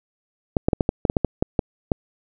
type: clicks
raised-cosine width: 2 ms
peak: -4 dBFS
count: 12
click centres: 0.568 / 0.685 / 0.732 / 0.808 / 0.891 / 1.052 / 1.099 / 1.168 / 1.247 / 1.425 / 1.592 / 1.918 s
effects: none